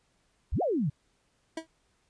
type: exponential two-way sweep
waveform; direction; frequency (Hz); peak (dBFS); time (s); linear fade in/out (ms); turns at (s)
sine; up then down; 43.44 to 767 to 126.5; -25; 0.52-0.9; 10; 0.62
type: tone with exponential decay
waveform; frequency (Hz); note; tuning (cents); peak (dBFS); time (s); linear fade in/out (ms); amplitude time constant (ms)
25% pulse; 323.2; E4; -34; -26; 1.57-1.67; 5; 21
effects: pink hiss -71 dBFS RMS until 2.09 s + resampled to 22050 Hz